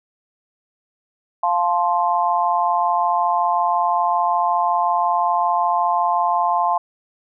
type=chord; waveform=sine; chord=F major; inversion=none; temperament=just; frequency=698.5 / 873.1 / 1047.7 Hz; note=F5 / A5 / C6; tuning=0 / -14 / +2 cents; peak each=-20 dBFS; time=1.43-6.78 s; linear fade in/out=5 ms; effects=none